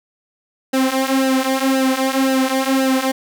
sawtooth tone with flanger, 264.8 Hz, C4, 21 cents sharp, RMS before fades -17 dBFS, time 0.73-3.12 s, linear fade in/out 10 ms, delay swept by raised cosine 0.87 to 4.57 ms, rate 1.9 Hz, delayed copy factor -0.8, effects none

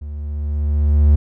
triangle tone with level ramp, 73.7 Hz, D2, 7 cents sharp, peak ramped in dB -25 to -5 dBFS, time 0.01-1.16 s, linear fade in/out 10 ms, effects none

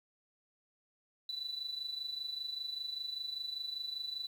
sine tone with amplitude modulation, 3975 Hz, B7, 10 cents sharp, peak -34 dBFS, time 1.29-4.27 s, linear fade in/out 2 ms, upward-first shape sine, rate 25.1 Hz, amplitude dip 70%, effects tanh soft clip ceiling -30 dBFS + 10-bit

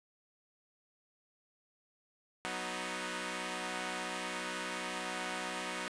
5% pulse chord, B major, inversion second, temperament equal, 185 / 246.9 / 311.1 Hz, F#3 / B3 / D#4, 0 / 0 / 0 cents, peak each -30 dBFS, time 2.45-5.88 s, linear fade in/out 0 ms, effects resampled to 22050 Hz + 10-bit

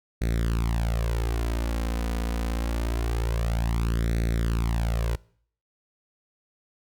sawtooth tone with flanger, 57 Hz, A#1, 38 cents flat, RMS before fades -26 dBFS, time 0.21-5.16 s, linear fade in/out 10 ms, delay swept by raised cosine 0.49 to 4.09 ms, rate 0.25 Hz, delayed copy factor +0.8, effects noise-tail reverb RT60 0.6 s tail -23 dB re dry

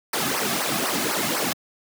pink noise with flanger, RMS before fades -24 dBFS, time 0.13-1.53 s, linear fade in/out 5 ms, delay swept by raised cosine 0.28 to 2.18 ms, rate 4 Hz, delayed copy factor -0.95, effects high-pass 200 Hz 12 dB/octave

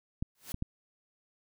clicks, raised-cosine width 5 ms, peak -20 dBFS, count 3, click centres 0.225 / 0.544 / 0.624 s
white noise with exponential growth, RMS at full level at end -38 dBFS, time 0.35-0.52 s, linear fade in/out 2 ms, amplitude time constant 35 ms
effects none

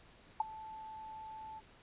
sine tone with ADSR envelope, 875 Hz, A5, 10 cents flat, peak -25 dBFS, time 0.4-1.61 s, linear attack 4 ms, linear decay 16 ms, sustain -20 dB, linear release 31 ms, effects pink hiss -61 dBFS RMS until 1.82 s + resampled to 8000 Hz

